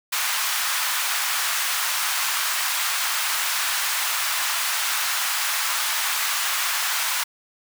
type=high-pass noise; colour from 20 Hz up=pink; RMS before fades=-24 dBFS; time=0.12-7.24 s; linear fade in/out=10 ms; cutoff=1000 Hz; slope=24 dB/octave; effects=none